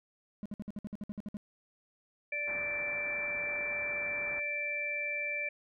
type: tone bursts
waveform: triangle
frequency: 207.7 Hz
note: G#3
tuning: in tune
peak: -34 dBFS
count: 12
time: 0.43-1.369 s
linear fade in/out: 0 ms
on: 26 ms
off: 57 ms
type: harmonic tone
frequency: 586 Hz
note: D5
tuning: 4 cents flat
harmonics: 1 / 3 / 4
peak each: -42 / -43 / -33 dBFS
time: 2.32-5.49 s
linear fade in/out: 5 ms
type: low-pass noise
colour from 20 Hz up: white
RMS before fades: -48 dBFS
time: 2.47-4.4 s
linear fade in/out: 10 ms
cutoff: 2000 Hz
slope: 96 dB/octave
effects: none